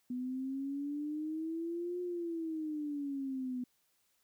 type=exponential two-way sweep; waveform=sine; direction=up then down; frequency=246.9 to 358.8 to 246.9 Hz; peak=-35 dBFS; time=0.1-3.64 s; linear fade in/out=5 ms; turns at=2.01 s; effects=white hiss -75 dBFS RMS until 4.23 s